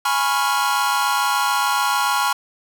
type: chord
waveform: 45% pulse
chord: C# dominant seventh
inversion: second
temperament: equal with one note detuned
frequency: 830.6 / 987.8 / 1094.7 / 1396.9 Hz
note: G#5 / B5 / C#6 / E#6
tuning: 0 / 0 / -22 / 0 cents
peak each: -23 dBFS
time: 0.05-2.33 s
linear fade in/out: 5 ms
effects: none